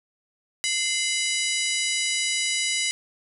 harmonic tone with a mistuned harmonic, 985 Hz, B5, 5 cents flat, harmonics 2 / 3 / 4 / 5 / 6 / 7 / 8 / 9 / 10, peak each -28 / -30 / -31 / -32 / -33 / -33 / -34 / -35 / -35 dBFS, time 0.64-2.91 s, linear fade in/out 0 ms, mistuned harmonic 2, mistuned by +92 cents, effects none

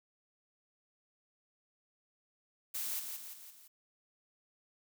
blue noise with echo, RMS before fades -38 dBFS, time 2.74-3 s, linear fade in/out 10 ms, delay 170 ms, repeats 4, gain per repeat -5 dB, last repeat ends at 3.68 s, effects none

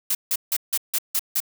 blue noise bursts, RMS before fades -22 dBFS, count 7, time 0.1-1.403 s, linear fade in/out 5 ms, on 49 ms, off 160 ms, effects none

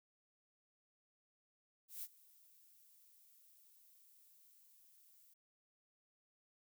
violet noise with ADSR envelope, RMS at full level -45 dBFS, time 1.88-5.34 s, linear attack 150 ms, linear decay 44 ms, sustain -22 dB, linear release 8 ms, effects none

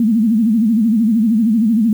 sine tone with vibrato, 222.4 Hz, A3, 19 cents sharp, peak -10 dBFS, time 0-1.93 s, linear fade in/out 2 ms, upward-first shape sine, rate 13 Hz, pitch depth 130 cents each way, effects 7-bit

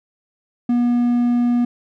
triangle tone, 241.3 Hz, B3, 40 cents flat, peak -12 dBFS, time 0.69-1.65 s, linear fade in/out 5 ms, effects none

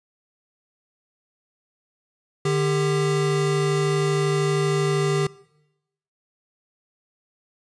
square tone pair together, 150.1 / 397.5 Hz, D3 / G4, +38 / +24 cents, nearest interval octave + perfect fourth, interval 1686 cents, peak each -23 dBFS, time 2.45-5.27 s, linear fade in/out 5 ms, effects noise-tail reverb RT60 0.9 s tail -22 dB re dry + resampled to 22050 Hz

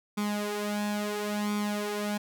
sawtooth tone with flanger, 207.7 Hz, G#3, in tune, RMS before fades -31 dBFS, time 0.17-2.18 s, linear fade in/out 10 ms, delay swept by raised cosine 0.86 to 3.66 ms, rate 0.73 Hz, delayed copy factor +0.7, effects none

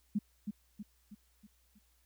sine tone with echo, 207.7 Hz, G#3, in tune, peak -28 dBFS, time 0.15-0.19 s, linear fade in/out 10 ms, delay 320 ms, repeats 5, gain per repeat -6 dB, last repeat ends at 1.79 s, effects added 60 Hz sine -70 dBFS peak until 2.05 s + white hiss -73 dBFS RMS until 2.05 s

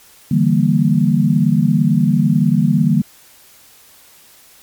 sine chord, E half-diminished seventh, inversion third, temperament equal, 146.83 / 164.81 / 196 / 233.1 Hz, D3 / E3 / G3 / Bb3, 0 / 0 / 0 / 0 cents, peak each -16 dBFS, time 0.31-3.02 s, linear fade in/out 5 ms, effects white hiss -46 dBFS RMS until 4.62 s + MP3 96 kbps

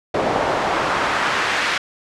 pink noise with band-pass filter sweep, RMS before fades -20 dBFS, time 0.14-1.78 s, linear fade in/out 5 ms, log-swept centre 580 to 2000 Hz, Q 1.1, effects low-pass 8000 Hz 12 dB/octave

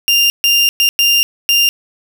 30% pulse tone bursts at uneven times, 2794 Hz, F7, in tune, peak -6 dBFS, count 5, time 0.08-0.3 / 0.44-0.69 / 0.8-0.89 / 0.99-1.23 / 1.49-1.69 s, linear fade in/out 0 ms, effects none

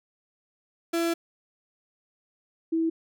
35% pulse / sine tone pair in turn, 335.7 / 326.3 Hz, E4 / E4, +32 / -18 cents, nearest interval unison, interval 50 cents, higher first, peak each -22 dBFS, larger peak neither, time 0.93-1.14 / 2.72-2.9 s, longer first, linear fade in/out 10 ms, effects none

